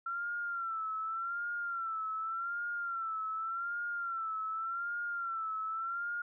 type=tone with vibrato; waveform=sine; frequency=1357 Hz; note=E6; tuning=50 cents sharp; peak=-34 dBFS; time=0.06-6.22 s; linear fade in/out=5 ms; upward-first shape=sine; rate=0.86 Hz; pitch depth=77 cents each way; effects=none